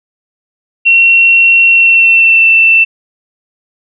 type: tone with pitch glide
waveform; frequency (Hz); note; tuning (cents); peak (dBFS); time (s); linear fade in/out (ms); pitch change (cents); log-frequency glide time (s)
sine; 2726 to 2676; F7 to E7; -43 to +25; -3; 0.85-2.85; 20; -32; 1.7-2.48
effects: none